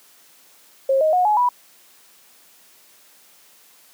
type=tone with pitch steps; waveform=sine; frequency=538 / 625.2 / 726.5 / 844.2 / 981 Hz; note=C5 / D#5 / F#5 / G#5 / B5; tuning=+48 / +8 / -32 / +28 / -12 cents; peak=-14 dBFS; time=0.89-1.49 s; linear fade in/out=5 ms; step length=120 ms; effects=white hiss -52 dBFS RMS until 3.93 s + high-pass 200 Hz 12 dB/octave